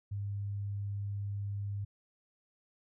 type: tone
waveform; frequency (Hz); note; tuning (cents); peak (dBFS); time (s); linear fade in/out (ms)
sine; 100.9; G#2; -49; -34; 0.11-1.85; 10
effects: none